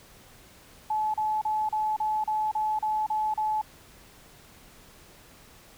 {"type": "tone bursts", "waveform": "sine", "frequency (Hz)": 860, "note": "A5", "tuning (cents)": -40, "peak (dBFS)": -24, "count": 10, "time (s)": [0.9, 3.615], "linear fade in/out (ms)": 5, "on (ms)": 240, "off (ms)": 35, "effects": ["pink hiss -53 dBFS RMS until 5.77 s"]}